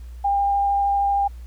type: tone with vibrato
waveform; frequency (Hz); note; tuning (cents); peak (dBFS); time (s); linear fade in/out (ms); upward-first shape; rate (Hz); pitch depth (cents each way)
sine; 801; G5; +37; -17; 0.24-1.28; 10; triangle; 13; 9
effects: added 60 Hz sine -34 dBFS peak until 1.46 s + pink hiss -57 dBFS RMS until 1.46 s